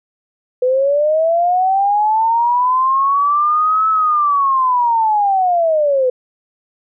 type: linear two-way sweep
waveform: sine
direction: up then down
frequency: 495.8 to 1306 to 495.8 Hz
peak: -11 dBFS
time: 0.62-6.1 s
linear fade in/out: 5 ms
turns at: 3.89 s
effects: none